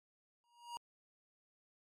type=tone with exponential growth; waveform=square; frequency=950 Hz; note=A#5; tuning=33 cents sharp; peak=-40 dBFS; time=0.44-0.77 s; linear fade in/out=0 ms; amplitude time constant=71 ms; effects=low-pass 11000 Hz 12 dB/octave + MP3 96 kbps